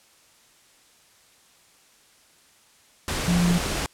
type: tone in noise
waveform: sine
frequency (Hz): 174.61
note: F3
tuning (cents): 0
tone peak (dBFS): -18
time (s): 3.28-3.58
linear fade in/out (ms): 0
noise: pink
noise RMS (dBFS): -27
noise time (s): 3.08-3.86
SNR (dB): +6
effects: white hiss -57 dBFS RMS until 3.93 s + low-pass 10000 Hz 12 dB/octave